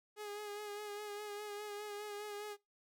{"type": "tone with vibrato", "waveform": "sawtooth", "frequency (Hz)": 415.3, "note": "G#4", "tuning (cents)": 0, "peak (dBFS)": -39, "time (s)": [0.16, 2.57], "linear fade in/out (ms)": 50, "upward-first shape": "sine", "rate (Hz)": 4.9, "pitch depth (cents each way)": 30, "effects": ["noise-tail reverb RT60 0.2 s tail -21 dB re dry"]}